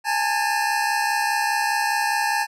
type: tone pair together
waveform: 25% pulse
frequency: 825.1 / 890 Hz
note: G#5 / A5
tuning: -12 / +20 cents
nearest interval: minor second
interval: 132 cents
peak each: -19 dBFS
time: 0.04-2.47 s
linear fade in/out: 50 ms
effects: low-pass 12000 Hz 12 dB/octave